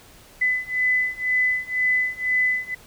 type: beating tone pair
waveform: sine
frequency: 2006 / 2008 Hz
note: B6 / B6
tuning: +26 / +28 cents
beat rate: 2 Hz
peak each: -23 / -22 dBFS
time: 0.41-2.75 s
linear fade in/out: 10 ms
effects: pink hiss -49 dBFS RMS until 2.86 s